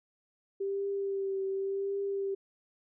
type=tone with vibrato; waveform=sine; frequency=392 Hz; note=G4; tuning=in tune; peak=-30 dBFS; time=0.6-2.35 s; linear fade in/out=10 ms; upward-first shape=triangle; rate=0.89 Hz; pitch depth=29 cents each way; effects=none